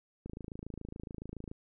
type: click train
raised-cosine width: 3 ms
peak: -29 dBFS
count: 35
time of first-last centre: 0.26-1.515 s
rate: 27.1 Hz
effects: none